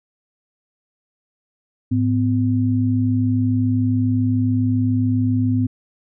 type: tone pair together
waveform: sine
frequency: 106.35 / 253.6 Hz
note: G#2 / B3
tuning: +42 / +46 cents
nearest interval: octave + minor third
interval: 1504 cents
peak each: -18 dBFS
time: 1.91-5.67 s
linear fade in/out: 10 ms
effects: none